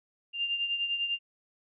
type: beating tone pair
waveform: sine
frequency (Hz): 2794 / 2804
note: F7 / F7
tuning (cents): 0 / +6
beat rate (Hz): 10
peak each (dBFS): -29 / -37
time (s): 0.33-1.19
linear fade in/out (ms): 50
effects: none